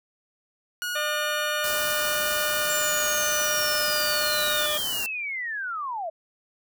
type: tone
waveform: sawtooth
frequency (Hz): 1450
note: F#6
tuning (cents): -35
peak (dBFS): -24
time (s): 0.82-4.66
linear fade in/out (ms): 0
type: harmonic tone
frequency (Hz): 602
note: D5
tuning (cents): +43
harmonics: 1 / 2 / 3 / 4 / 5 / 6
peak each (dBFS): -30 / -33 / -35 / -36 / -37 / -38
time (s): 0.95-4.78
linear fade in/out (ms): 10
type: band-stop noise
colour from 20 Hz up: white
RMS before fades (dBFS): -31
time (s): 1.64-5.06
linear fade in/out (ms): 0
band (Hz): 1900 to 4100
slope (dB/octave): 96
type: linear sweep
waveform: sine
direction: down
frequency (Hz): 7380 to 616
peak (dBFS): -28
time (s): 2.69-6.1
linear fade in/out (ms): 10
effects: none